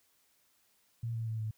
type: tone with pitch steps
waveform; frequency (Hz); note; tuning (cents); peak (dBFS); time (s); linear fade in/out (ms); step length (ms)
sine; 115.9 / 113.58 / 111.31 / 109.08; A#2 / A#2 / A2 / A2; -10 / -45 / +20 / -15; -33; 1.03-1.51; 5; 120
effects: white hiss -71 dBFS RMS until 1.57 s